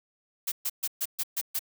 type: noise bursts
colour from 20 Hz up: blue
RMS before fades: -29 dBFS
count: 7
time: 0.47-1.593 s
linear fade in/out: 10 ms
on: 49 ms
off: 130 ms
effects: none